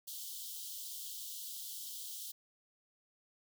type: high-pass noise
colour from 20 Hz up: white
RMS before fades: -45 dBFS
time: 0.07-2.32 s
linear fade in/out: 10 ms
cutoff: 3000 Hz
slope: 96 dB/octave
effects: none